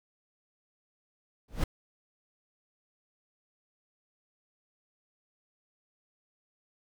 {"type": "noise with exponential growth", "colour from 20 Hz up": "brown", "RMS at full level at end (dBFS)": -21, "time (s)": [1.48, 1.64], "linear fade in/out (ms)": 5, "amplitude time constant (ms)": 34, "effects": []}